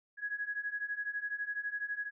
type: beating tone pair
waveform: sine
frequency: 1661.2 / 1673.2 Hz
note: G#6 / G#6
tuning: 0 / +12 cents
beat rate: 12 Hz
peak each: -39 / -37 dBFS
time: 0.17-2.11 s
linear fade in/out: 50 ms
effects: none